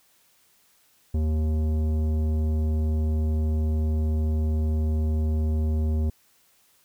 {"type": "tone with tanh clipping", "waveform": "sine", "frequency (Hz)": 77.78, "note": "D#2", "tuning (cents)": 0, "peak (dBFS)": -23, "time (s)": [1.14, 6.1], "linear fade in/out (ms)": 5, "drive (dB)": 13, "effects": ["white hiss -62 dBFS RMS until 6.84 s"]}